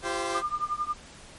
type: chord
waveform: 15% pulse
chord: F suspended second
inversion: none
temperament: equal with one note detuned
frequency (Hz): 342 / 392 / 523.3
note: F4 / G4 / C5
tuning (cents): -36 / 0 / 0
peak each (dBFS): -26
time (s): 0.02-0.43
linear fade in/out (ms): 50
type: tone with tremolo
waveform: sine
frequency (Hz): 1205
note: D6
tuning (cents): +44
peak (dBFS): -23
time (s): 0.34-0.94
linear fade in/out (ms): 20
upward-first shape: triangle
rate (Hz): 11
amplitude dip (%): 100
effects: pink hiss -48 dBFS RMS until 1.38 s + MP3 48 kbps